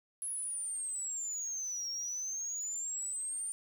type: exponential two-way sweep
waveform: sine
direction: down then up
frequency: 10770 to 5540 to 9070 Hz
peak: -34 dBFS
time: 0.22-3.52 s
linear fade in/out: 0 ms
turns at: 1.9 s
effects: tanh soft clip ceiling -32 dBFS + 10-bit